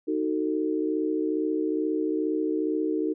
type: chord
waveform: sine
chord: D# diminished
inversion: none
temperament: just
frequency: 311.1 / 373.4 / 448 Hz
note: D#4 / F#4 / A4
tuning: 0 / +16 / +31 cents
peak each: -26 / -30 / -30 dBFS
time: 0.07-3.14 s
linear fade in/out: 20 ms
effects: none